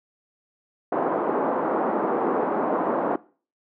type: band-pass noise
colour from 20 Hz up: pink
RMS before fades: -24 dBFS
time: 0.92-3.16 s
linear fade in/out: 5 ms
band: 270 to 1100 Hz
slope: 24 dB/octave
effects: noise-tail reverb RT60 0.4 s tail -20 dB re dry